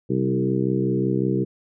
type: harmonic tone with a mistuned harmonic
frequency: 65.41 Hz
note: C2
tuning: in tune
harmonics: 2 / 3 / 4 / 5 / 6 / 7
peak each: -25 / -25 / -30 / -25 / -26 / -31 dBFS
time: 0.09-1.45 s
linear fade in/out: 20 ms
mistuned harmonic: 3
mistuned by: -16 cents
effects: none